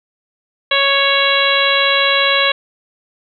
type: harmonic tone with a mistuned harmonic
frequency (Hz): 554.4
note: C#5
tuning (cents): 0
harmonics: 1 / 2 / 3 / 4 / 5 / 6 / 7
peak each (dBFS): -19 / -19 / -19 / -19 / -19 / -19 / -19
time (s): 0.71-2.52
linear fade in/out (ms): 5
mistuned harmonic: 7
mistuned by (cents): +19
effects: none